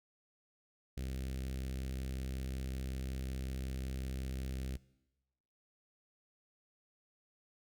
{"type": "tone with notch filter", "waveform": "sawtooth", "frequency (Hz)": 65.41, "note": "C2", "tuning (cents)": 0, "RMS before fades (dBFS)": -40, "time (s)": [0.97, 4.77], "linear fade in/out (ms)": 5, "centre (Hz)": 970, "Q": 0.53, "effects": ["noise-tail reverb RT60 1.0 s tail -21 dB re dry"]}